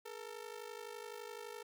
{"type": "ring-modulated tone", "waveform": "sawtooth", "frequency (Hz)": 449.1, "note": "A4", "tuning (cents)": 35, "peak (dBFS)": -39, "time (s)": [0.05, 1.63], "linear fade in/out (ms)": 10, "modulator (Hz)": 25.9, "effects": []}